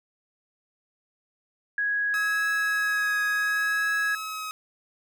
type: tone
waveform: sine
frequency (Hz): 1661.2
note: G#6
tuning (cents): 0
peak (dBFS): -23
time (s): 1.78-4.15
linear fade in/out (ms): 2
type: tone with vibrato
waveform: sawtooth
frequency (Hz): 1279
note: D#6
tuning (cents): +47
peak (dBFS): -28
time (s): 2.14-4.51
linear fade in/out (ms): 0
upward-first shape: triangle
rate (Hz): 0.69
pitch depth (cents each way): 30
effects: none